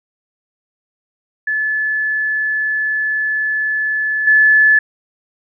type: tone with level steps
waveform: sine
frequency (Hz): 1728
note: A6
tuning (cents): -32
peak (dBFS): -15 / -7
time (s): 1.47-4.79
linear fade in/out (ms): 5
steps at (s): 4.27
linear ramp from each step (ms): 5
effects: none